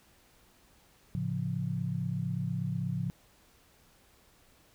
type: chord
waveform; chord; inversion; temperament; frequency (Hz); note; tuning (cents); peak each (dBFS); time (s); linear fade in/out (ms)
sine; A augmented; none; equal; 110 / 138.59 / 174.61; A2 / C#3 / E#3; 0 / 0 / 0; -36 / -34 / -34; 1.15-3.1; 0
effects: pink hiss -63 dBFS RMS until 4.74 s